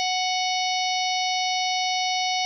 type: harmonic tone with a mistuned harmonic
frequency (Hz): 740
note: F#5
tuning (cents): 0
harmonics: 1 / 3 / 4 / 5 / 6 / 7 / 8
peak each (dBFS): -25 / -30 / -31 / -32 / -33 / -33 / -34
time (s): 0-2.45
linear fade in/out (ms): 0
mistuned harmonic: 8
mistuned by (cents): -42
effects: none